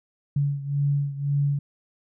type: beating tone pair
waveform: sine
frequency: 141.7 / 143.6 Hz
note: C#3 / D3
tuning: +38 / -39 cents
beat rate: 1.9 Hz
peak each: -23 / -27 dBFS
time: 0.36-1.59 s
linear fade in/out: 5 ms
effects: none